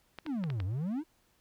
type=clicks; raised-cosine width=0.3 ms; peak=-25 dBFS; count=5; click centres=0.187 / 0.264 / 0.439 / 0.502 / 0.602 s
type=exponential two-way sweep; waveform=triangle; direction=down then up; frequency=337.6 to 87.31 to 337.6 Hz; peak=-29 dBFS; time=0.25-1.04 s; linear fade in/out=50 ms; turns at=0.64 s
effects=pink hiss -70 dBFS RMS until 1.4 s